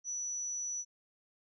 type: tone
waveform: sine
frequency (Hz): 5920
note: F#8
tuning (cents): 0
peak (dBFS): -35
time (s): 0.04-0.85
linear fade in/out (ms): 50
effects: none